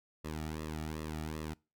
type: tone with flanger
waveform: sawtooth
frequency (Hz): 77.78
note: D#2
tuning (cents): 0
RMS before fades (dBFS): -40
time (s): 0.24-1.54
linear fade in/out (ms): 10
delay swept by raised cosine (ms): 1.3 to 1.96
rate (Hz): 2.6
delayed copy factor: -0.9
effects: noise-tail reverb RT60 0.3 s tail -24 dB re dry